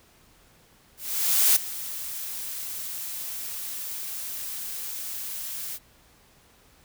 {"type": "noise with ADSR envelope", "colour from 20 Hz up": "blue", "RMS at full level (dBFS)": -18, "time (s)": [0.97, 5.79], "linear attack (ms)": 590, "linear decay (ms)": 10, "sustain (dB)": -16, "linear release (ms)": 45, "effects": ["pink hiss -58 dBFS RMS until 6.84 s"]}